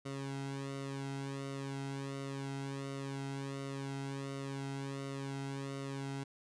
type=tone with flanger; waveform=sawtooth; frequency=137.3 Hz; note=C#3; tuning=16 cents flat; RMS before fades=-41 dBFS; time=0.05-6.24 s; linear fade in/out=10 ms; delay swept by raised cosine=1.2 to 1.74 ms; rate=1.4 Hz; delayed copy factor=-0.8; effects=resampled to 22050 Hz